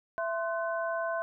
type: tone cluster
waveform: sine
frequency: 666 / 1045 / 1510 Hz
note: E5 / C6 / F#6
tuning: +18 / -2 / +35 cents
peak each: -31 / -36 / -36 dBFS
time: 0.18-1.22 s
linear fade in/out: 0 ms
effects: none